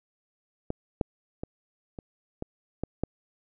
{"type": "clicks", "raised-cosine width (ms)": 2, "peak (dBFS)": [-16, -11, -20, -25, -19, -16, -13], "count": 7, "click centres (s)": [0.704, 1.012, 1.435, 1.988, 2.424, 2.836, 3.036], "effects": []}